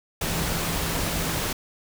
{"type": "tone in noise", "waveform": "sine", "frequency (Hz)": 164.81, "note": "E3", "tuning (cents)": 0, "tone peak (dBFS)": -34, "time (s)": [0.22, 1.39], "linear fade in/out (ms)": 5, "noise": "pink", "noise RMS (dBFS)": -27, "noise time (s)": [0.21, 1.53], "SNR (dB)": -10, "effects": []}